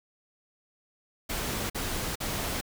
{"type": "noise bursts", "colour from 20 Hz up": "pink", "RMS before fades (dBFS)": -32, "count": 3, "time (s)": [1.29, 2.612], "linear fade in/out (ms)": 10, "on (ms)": 410, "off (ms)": 46, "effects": []}